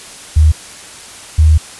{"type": "tone pair in turn", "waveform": "sine", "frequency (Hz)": [77.4, 78.03], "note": ["D#2", "D#2"], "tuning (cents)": [-9, 6], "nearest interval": "unison", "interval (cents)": 15, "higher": "second", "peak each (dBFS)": -4, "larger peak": "neither", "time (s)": [[0.36, 0.52], [1.38, 1.58]], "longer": "second", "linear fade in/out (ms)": 10, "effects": ["white hiss -33 dBFS RMS until 1.79 s", "resampled to 24000 Hz"]}